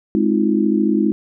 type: chord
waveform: sine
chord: F minor seventh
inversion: first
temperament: just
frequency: 209.5 / 261.9 / 314.3 / 349.2 Hz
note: Ab3 / C4 / Eb4 / F4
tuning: +15 / +2 / +18 / 0 cents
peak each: -17 / -22 / -18 / -21 dBFS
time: 0.15-1.12 s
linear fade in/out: 0 ms
effects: none